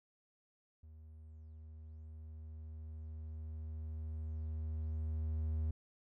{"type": "tone with level ramp", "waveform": "triangle", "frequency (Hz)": 78.4, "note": "D#2", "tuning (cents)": 14, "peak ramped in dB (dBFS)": [-51, -31], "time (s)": [0.83, 5.71], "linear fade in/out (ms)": 5, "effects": []}